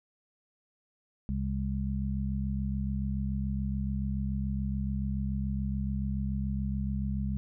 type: harmonic tone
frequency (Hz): 67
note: C2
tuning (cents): +42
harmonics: 1 / 2 / 3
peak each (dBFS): -32 / -35 / -33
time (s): 1.29-7.37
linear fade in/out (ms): 0
effects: none